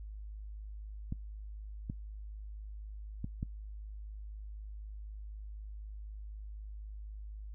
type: clicks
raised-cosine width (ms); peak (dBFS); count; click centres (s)
5; -24; 4; 1.124 / 1.899 / 3.244 / 3.429
effects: noise-tail reverb RT60 0.1 s tail -22 dB re dry + added 52 Hz sine -42 dBFS peak until 7.54 s